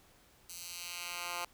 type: tone with high-pass filter sweep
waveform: 10% pulse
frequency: 174.9 Hz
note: F3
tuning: 3 cents sharp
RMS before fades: -42 dBFS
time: 0.49-1.45 s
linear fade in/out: 5 ms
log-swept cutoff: 6300 to 1000 Hz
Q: 0.85
effects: pink hiss -64 dBFS RMS until 1.53 s